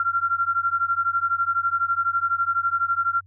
sine beating tone pair, 1369 / 1381 Hz, F6 / F6, -35 / -20 cents, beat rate 12 Hz, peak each -23 dBFS, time 0-3.21 s, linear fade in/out 2 ms, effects added 94 Hz sine -49 dBFS peak until 3.26 s

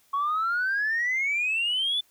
sine exponential sweep, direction up, 1100 to 3520 Hz, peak -22 dBFS, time 0.13-2.01 s, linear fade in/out 10 ms, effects tanh soft clip ceiling -20 dBFS + white hiss -63 dBFS RMS until 2.1 s

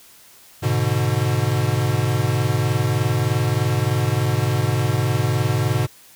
square chord, G# diminished, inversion none, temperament equal, 103.83 / 123.47 / 146.83 Hz, G#2 / B2 / D3, 0 / 0 / 0 cents, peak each -23 / -21 / -25 dBFS, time 0.62-5.87 s, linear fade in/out 20 ms, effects white hiss -48 dBFS RMS until 6.15 s

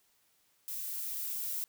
violet noise with level ramp, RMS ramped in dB -39 to -36 dBFS, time 0.68-1.64 s, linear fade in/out 0 ms, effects white hiss -71 dBFS RMS until 1.68 s

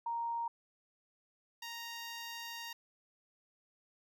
sine / 10% pulse tone pair in turn, 932.3 / 932.3 Hz, A#5 / A#5, 0 / 0 cents, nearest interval unison, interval 0 cents, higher neither, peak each -34 / -34 dBFS, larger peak neither, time 0.06-0.48 / 1.62-2.73 s, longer second, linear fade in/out 5 ms, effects none

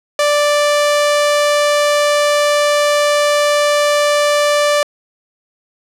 sawtooth tone, 587 Hz, D5, 1 cent flat, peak -7 dBFS, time 0.19-4.83 s, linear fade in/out 2 ms, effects low-pass 10000 Hz 12 dB/octave

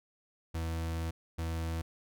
40% pulse tone bursts at uneven times, 82 Hz, E2, 9 cents flat, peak -32 dBFS, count 2, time 0.54-1.11 / 1.38-1.82 s, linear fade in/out 10 ms, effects none

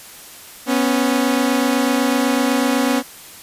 sawtooth tone pair together, 246.9 / 274.9 Hz, B3 / C#4, 0 / -14 cents, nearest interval major second, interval 186 cents, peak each -14 dBFS, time 0.66-3.03 s, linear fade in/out 50 ms, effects white hiss -39 dBFS RMS until 3.42 s + resampled to 32000 Hz

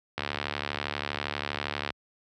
click train, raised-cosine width 0.3 ms, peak -13 dBFS, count 126, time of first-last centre 0.18-1.904 s, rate 72.5 Hz, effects high-pass 60 Hz 12 dB/octave

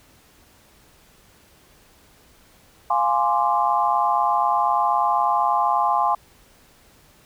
sine chord, D half-diminished seventh, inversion first, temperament equal, 698.5 / 830.6 / 1046.5 / 1174.7 Hz, F5 / Ab5 / C6 / D6, 0 / 0 / 0 / 0 cents, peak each -24 / -21 / -21 / -26 dBFS, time 2.9-6.15 s, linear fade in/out 5 ms, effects pink hiss -54 dBFS RMS until 7.25 s

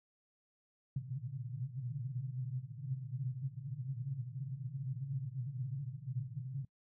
white band-pass noise, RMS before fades -41 dBFS, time 0.96-6.65 s, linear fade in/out 5 ms, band 120 to 140 Hz, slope 96 dB/octave, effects noise-tail reverb RT60 0.1 s tail -24 dB re dry

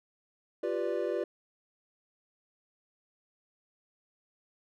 triangle chord, G dominant seventh, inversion third, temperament equal, 349.2 / 392 / 493.9 / 587.3 Hz, F4 / G4 / B4 / D5, 0 / 0 / 0 / 0 cents, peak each -33 dBFS, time 0.63-1.24 s, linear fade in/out 5 ms, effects none

